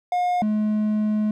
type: tone pair in turn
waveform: triangle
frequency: 716 / 212.9 Hz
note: F5 / G#3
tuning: +43 / +43 cents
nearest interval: octave + major sixth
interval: 2100 cents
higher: first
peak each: -17 dBFS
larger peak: neither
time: 0.12-0.42 / 0.42-1.31 s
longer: second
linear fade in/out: 2 ms
effects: none